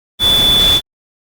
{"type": "tone in noise", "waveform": "sine", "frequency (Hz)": 3470, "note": "A7", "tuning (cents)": -25, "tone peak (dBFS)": -8, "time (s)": [0.19, 0.81], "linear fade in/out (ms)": 50, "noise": "pink", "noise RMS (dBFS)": -19, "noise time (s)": [0.19, 0.81], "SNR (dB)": 8, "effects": ["Opus 32 kbps"]}